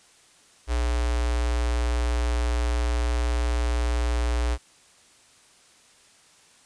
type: tone with notch filter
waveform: square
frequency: 59.8 Hz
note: A#1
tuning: 45 cents sharp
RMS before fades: -24 dBFS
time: 0.67-4.58 s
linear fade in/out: 50 ms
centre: 170 Hz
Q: 0.65
effects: white hiss -56 dBFS RMS until 6.65 s + resampled to 22050 Hz